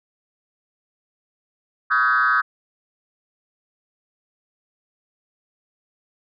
sine tone with frequency modulation, 1396.9 Hz, F6, in tune, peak -14 dBFS, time 1.9-2.42 s, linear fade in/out 20 ms, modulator 131 Hz, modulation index 1.8, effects tanh soft clip ceiling -11 dBFS

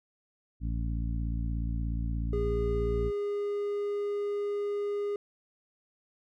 harmonic tone, 56.8 Hz, A#1, 44 cents flat, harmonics 1 / 2 / 3 / 4 / 5, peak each -30 / -36 / -40 / -42 / -44 dBFS, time 0.6-3.12 s, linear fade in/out 50 ms
triangle tone, 409.1 Hz, G#4, 26 cents flat, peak -27 dBFS, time 2.33-5.16 s, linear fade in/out 2 ms
effects none

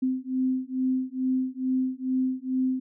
sine beating tone pair, 257.5 / 259.8 Hz, C4 / C4, -28 / -12 cents, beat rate 2.3 Hz, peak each -27 / -27 dBFS, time 0.02-2.8 s, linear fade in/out 10 ms, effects none

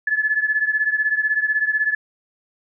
sine beating tone pair, 1718 / 1734 Hz, A6 / A6, -42 / -26 cents, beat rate 16 Hz, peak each -19 / -22 dBFS, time 0.07-1.95 s, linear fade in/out 5 ms, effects none

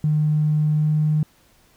triangle tone with pitch glide, 152.1 to 153.07 Hz, D#3 to D#3, -39 to -28 cents, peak -12 dBFS, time 0.04-1.23 s, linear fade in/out 2 ms, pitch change +11 cents, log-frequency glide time 0.77-0.88 s, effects tanh soft clip ceiling -14 dBFS + pink hiss -57 dBFS RMS until 1.76 s

